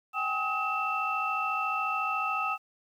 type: tone cluster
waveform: sine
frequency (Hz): 768 / 822 / 1271 / 2676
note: G5 / G#5 / D#6 / E7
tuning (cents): -36 / -18 / +36 / +25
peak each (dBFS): -35 / -37 / -29 / -33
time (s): 0.13-2.58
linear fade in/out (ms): 50
effects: tanh soft clip ceiling -17 dBFS + 10-bit